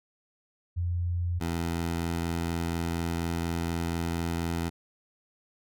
sine / 15% pulse tone pair in turn, 87.31 / 84.17 Hz, F2 / E2, 0 / +37 cents, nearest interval minor second, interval 63 cents, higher first, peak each -26 / -22 dBFS, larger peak second, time 0.76-1.4 / 1.4-4.7 s, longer second, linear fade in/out 20 ms, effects none

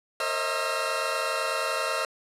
20% pulse tone cluster, 463.5 / 536 / 627 / 655 / 1360 Hz, A#4 / C5 / D#5 / E5 / F6, -10 / +42 / +13 / -11 / -46 cents, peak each -31 / -27 / -26 / -33 / -26 dBFS, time 0.2-2.05 s, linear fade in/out 2 ms, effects low-pass 11000 Hz 12 dB/octave

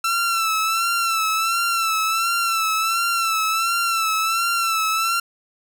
sawtooth tone with vibrato, 1338 Hz, E6, 25 cents sharp, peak -15 dBFS, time 0.04-5.2 s, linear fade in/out 5 ms, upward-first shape sine, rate 1.4 Hz, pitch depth 54 cents each way, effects none

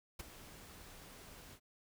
pink noise with ADSR envelope, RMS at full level -43 dBFS, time 0.19-1.6 s, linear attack 9 ms, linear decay 17 ms, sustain -12 dB, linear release 69 ms, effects none

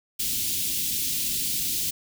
white band-stop noise, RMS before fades -27 dBFS, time 0.19-1.91 s, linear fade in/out 10 ms, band 310 to 2800 Hz, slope 24 dB/octave, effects none

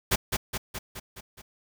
pink noise with echo, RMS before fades -23 dBFS, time 0.11-0.16 s, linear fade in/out 10 ms, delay 210 ms, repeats 6, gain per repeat -4 dB, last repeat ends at 1.42 s, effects none

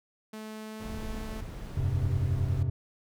sawtooth tone with pitch glide, 216.9 to 218.5 Hz, A3 to A3, -25 to -12 cents, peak -35 dBFS, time 0.33-1.41 s, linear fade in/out 5 ms, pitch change +13 cents, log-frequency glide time 0.66-0.9 s
brown noise, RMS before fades -38 dBFS, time 0.8-2.63 s, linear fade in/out 5 ms
triangle chord, F suspended second, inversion none, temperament equal, 87.31 / 98 / 130.81 Hz, F2 / G2 / C3, 0 / 0 / 0 cents, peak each -28 dBFS, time 1.77-2.7 s, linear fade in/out 5 ms
effects none

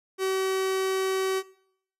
45% pulse tone, 380.7 Hz, F#4, 49 cents sharp, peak -24 dBFS, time 0.18-1.43 s, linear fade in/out 50 ms, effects noise-tail reverb RT60 0.7 s tail -21 dB re dry + resampled to 32000 Hz

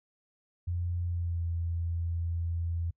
sine tone with pitch glide, 87.31 to 84.48 Hz, F2 to E2, 0 to +43 cents, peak -29 dBFS, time 0.67-2.91 s, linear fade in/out 10 ms, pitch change -57 cents, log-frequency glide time 1.04-1.45 s, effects noise-tail reverb RT60 0.1 s tail -26 dB re dry

